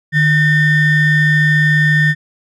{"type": "ring-modulated tone", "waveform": "triangle", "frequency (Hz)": 830.6, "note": "G#5", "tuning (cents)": 0, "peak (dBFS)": -4, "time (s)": [0.12, 2.15], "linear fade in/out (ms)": 50, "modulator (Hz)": 983, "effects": []}